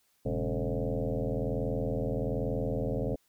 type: tone with frequency modulation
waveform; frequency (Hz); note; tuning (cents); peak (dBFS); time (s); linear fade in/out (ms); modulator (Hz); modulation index
sine; 193; G3; -27; -28; 0.25-3.16; 10; 81.2; 5
effects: white hiss -71 dBFS RMS until 3.28 s